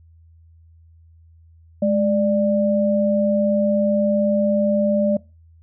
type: tone pair together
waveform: sine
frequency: 209.3 / 592 Hz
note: G#3 / D5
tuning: +14 / +14 cents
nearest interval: octave + tritone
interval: 1800 cents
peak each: -18 dBFS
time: 1.82-5.17 s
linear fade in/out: 5 ms
effects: noise-tail reverb RT60 0.3 s tail -23 dB re dry + added 82 Hz sine -47 dBFS peak until 5.62 s